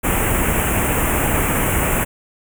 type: band-stop noise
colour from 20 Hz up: pink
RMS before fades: -18 dBFS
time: 0.03-2.05 s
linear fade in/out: 20 ms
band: 2800 to 7400 Hz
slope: 48 dB/octave
effects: none